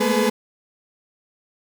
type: tone cluster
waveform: 35% pulse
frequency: 210.7 / 221 / 238.7 / 425 / 503 Hz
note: G#3 / A3 / A#3 / G#4 / B4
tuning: +25 / +8 / +41 / +40 / +32 cents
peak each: -23 / -23 / -23 / -22 / -20 dBFS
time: 0-0.3 s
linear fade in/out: 10 ms
effects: none